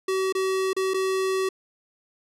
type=tone with dropouts; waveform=square; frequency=380 Hz; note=F#4; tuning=46 cents sharp; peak=-23 dBFS; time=0.08-1.49 s; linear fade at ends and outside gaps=5 ms; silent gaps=0.325-0.35 / 0.732-0.765 / 0.937-0.942 s; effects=low-pass 11000 Hz 12 dB/octave